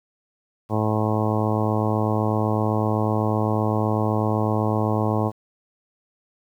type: harmonic tone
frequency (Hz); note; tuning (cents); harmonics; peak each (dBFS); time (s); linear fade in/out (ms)
107.9; A2; -33; 1 / 2 / 3 / 4 / 5 / 6 / 7 / 8 / 9 / 10; -23 / -26 / -28 / -29 / -30 / -31 / -31 / -32 / -33 / -33; 0.69-5.32; 50
effects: 9-bit